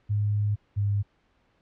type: tone pair in turn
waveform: sine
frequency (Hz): 103.83 / 101.58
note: G#2 / G#2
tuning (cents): 0 / -38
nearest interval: unison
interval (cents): 38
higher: first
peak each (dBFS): -22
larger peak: neither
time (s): 0.09-0.56 / 0.76-1.03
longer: first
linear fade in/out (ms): 20
effects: pink hiss -67 dBFS RMS until 1.61 s + low-pass 3000 Hz 12 dB/octave